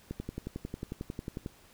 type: click train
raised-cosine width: 3 ms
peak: -23 dBFS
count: 16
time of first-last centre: 0.11-1.461 s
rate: 11.1 Hz
effects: pink hiss -59 dBFS RMS until 1.73 s